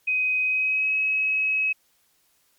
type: tone with pitch glide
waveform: sine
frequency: 2514 to 2559 Hz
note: D#7 to D#7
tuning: +17 to +48 cents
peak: -20 dBFS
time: 0.07-1.73 s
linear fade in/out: 10 ms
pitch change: +31 cents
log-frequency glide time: 0.43-0.95 s
effects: white hiss -65 dBFS RMS until 2.58 s + MP3 96 kbps